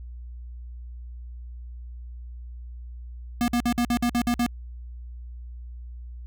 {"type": "tone bursts", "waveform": "square", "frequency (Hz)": 239.9, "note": "A#3", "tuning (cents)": 50, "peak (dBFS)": -21, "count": 9, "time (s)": [3.41, 4.463], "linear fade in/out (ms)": 0, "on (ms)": 69, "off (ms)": 54, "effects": ["added 60 Hz sine -36 dBFS peak until 6.26 s"]}